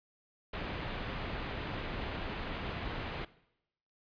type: low-pass noise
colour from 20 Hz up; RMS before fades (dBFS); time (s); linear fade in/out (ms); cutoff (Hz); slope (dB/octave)
pink; -39; 0.53-3.25; 5; 3500; 24
effects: noise-tail reverb RT60 0.8 s tail -18 dB re dry + resampled to 11025 Hz